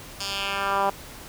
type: tone with band-pass filter sweep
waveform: 10% pulse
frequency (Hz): 197.6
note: G3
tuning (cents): +14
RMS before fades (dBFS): -26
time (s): 0.2-0.9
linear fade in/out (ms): 5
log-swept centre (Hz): 5300 to 810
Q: 1.7
effects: pink hiss -42 dBFS RMS until 1.28 s

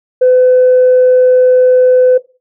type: tone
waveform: sine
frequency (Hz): 506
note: B4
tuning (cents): +42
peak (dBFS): -3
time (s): 0.21-2.18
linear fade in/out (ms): 10
effects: noise-tail reverb RT60 0.3 s tail -18 dB re dry + tanh soft clip ceiling -1 dBFS

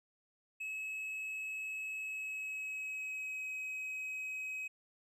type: tone with pitch glide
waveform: triangle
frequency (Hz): 2577 to 2539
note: E7 to D#7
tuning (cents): -40 to +34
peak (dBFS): -37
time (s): 0.6-4.68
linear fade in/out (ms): 10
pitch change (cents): -26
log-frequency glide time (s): 2-3.5
effects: none

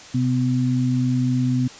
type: tone pair together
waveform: sine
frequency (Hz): 128.15 / 251.9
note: C3 / B3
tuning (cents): -36 / +34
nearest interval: octave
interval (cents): 1170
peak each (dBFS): -20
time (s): 0.14-1.68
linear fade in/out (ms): 10
effects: white hiss -41 dBFS RMS until 1.79 s + resampled to 16000 Hz

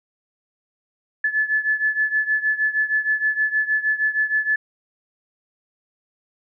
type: beating tone pair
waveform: sine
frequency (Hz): 1726 / 1732.4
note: A6 / A6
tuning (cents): -34 / -27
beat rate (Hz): 6.4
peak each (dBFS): -20 / -23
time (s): 1.24-4.56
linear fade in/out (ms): 5
effects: none

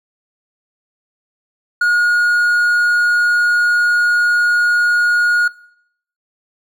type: tone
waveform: triangle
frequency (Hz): 1439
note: F#6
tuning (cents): -49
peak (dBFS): -9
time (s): 1.81-5.48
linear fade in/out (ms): 5
effects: noise-tail reverb RT60 0.7 s tail -21 dB re dry

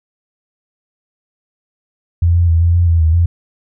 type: tone with pitch steps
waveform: sine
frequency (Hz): 85.3 / 86.3 / 82.8 / 85.3 / 86.9 / 83.6 / 79.7 / 85.6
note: F2 / F2 / E2 / F2 / F2 / E2 / D#2 / F2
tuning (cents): -40 / -20 / +8 / -40 / -8 / +25 / +42 / -34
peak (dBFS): -8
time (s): 2.22-3.26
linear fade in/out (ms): 5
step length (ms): 130
effects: none

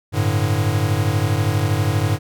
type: chord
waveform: square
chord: G suspended second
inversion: none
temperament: equal with one note detuned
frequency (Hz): 98 / 110.45 / 146.83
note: G2 / A2 / D3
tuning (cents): 0 / +7 / 0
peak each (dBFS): -21 / -21 / -24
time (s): 0.12-2.19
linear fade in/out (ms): 50
effects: none

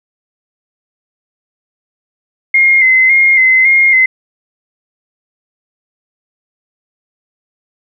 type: tone with vibrato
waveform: sine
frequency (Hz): 2093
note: C7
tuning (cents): 0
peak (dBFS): -5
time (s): 2.54-4.06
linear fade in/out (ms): 5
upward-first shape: square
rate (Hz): 1.8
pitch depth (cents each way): 34
effects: none

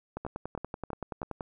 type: two click trains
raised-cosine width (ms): 1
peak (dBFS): -23 / -21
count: 4 / 14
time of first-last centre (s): 0.25-1.23 / 0.17-1.408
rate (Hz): 3.06 / 10.5
effects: none

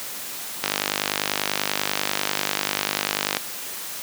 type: click train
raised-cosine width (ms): 0.2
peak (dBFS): -3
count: 138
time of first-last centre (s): 0.64-3.369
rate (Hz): 50.2
effects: white hiss -33 dBFS RMS until 4.02 s + high-pass 150 Hz 12 dB/octave

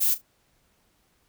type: noise with echo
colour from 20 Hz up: violet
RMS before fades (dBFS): -22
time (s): 0-0.15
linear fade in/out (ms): 20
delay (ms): 35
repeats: 2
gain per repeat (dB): -15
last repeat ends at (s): 0.22
effects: pink hiss -67 dBFS RMS until 1.28 s

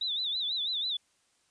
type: tone with vibrato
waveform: sine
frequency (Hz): 3729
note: A#7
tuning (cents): 0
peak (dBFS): -29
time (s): 0.01-0.97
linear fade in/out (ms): 5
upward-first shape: sine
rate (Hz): 6.1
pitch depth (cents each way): 140
effects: white hiss -70 dBFS RMS until 1.5 s + resampled to 22050 Hz

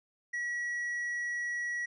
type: tone with hard clipping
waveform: sine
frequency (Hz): 1925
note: B6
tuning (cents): -45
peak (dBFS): -33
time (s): 0.33-1.86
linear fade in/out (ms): 10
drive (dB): 3
effects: resampled to 22050 Hz

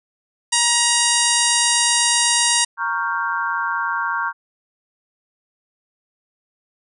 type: harmonic tone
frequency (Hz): 948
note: A#5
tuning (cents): +29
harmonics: 1 / 2 / 3 / 4 / 5 / 6 / 7 / 8 / 9 / 10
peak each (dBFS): -24 / -24 / -24 / -24 / -24 / -24 / -24 / -24 / -24 / -24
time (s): 0.52-2.65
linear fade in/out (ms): 10
type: chord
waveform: sine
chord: G half-diminished seventh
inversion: first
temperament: equal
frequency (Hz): 932.3 / 1108.7 / 1396.9 / 1568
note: Bb5 / Db6 / F6 / G6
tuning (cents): 0 / 0 / 0 / 0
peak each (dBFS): -25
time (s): 2.77-4.33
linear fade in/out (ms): 50
effects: none

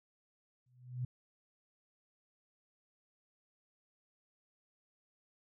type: tone with exponential growth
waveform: sine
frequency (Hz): 125.1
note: B2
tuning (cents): +23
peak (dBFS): -32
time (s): 0.66-1.05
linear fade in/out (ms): 5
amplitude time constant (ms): 83
effects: none

